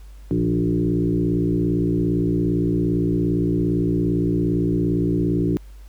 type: tone with frequency modulation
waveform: sine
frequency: 233.1 Hz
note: A#3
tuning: in tune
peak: -17 dBFS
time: 0.31-5.57 s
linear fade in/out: 0 ms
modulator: 57.5 Hz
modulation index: 2.4
effects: added 50 Hz sine -38 dBFS peak until 5.88 s + pink hiss -56 dBFS RMS until 5.88 s